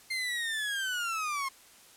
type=linear sweep; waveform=30% pulse; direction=down; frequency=2107 to 1062 Hz; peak=-28 dBFS; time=0.1-1.49 s; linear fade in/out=10 ms; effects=white hiss -56 dBFS RMS until 1.96 s + low-pass 12000 Hz 12 dB/octave